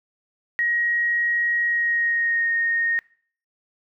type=tone with pitch glide; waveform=sine; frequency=1892 to 1853.1 Hz; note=A#6 to A#6; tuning=+25 to -11 cents; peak=-19 dBFS; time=0.59-2.99 s; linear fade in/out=0 ms; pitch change=-36 cents; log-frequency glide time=1.63-2.51 s; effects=noise-tail reverb RT60 0.5 s tail -23 dB re dry